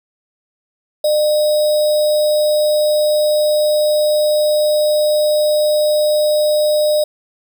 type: tone with sample-and-hold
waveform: sine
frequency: 604 Hz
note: D5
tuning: 48 cents sharp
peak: -11 dBFS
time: 1.04-7.04 s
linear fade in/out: 5 ms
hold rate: 4410 Hz
effects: none